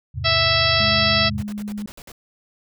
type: chord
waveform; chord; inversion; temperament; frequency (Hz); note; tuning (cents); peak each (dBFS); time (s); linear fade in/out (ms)
sine; E augmented; none; equal; 82.41 / 103.83 / 130.81; E2 / G#2 / B#2; 0 / 0 / 0; -29; 0.14-1.44; 20
type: harmonic tone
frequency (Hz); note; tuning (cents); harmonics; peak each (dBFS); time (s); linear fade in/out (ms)
659.3; E5; 0; 1 / 2 / 3 / 4 / 5 / 6 / 7 / 8; -24 / -24 / -24 / -24 / -24 / -24 / -24 / -24; 0.24-1.3; 20
type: tone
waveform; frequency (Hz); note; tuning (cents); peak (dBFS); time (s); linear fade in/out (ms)
sine; 207.7; G#3; 0; -26; 0.8-1.86; 2
type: noise bursts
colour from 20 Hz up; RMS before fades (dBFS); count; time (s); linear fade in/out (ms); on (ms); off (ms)
pink; -40; 8; 1.38-2.118; 0; 45; 54
effects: none